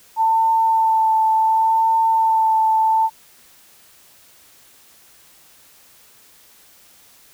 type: tone with vibrato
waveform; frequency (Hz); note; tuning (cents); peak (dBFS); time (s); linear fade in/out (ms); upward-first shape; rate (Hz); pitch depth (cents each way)
sine; 890; A5; +20; -13; 0.16-3.1; 50; sine; 0.69; 16
effects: white hiss -50 dBFS RMS until 7.33 s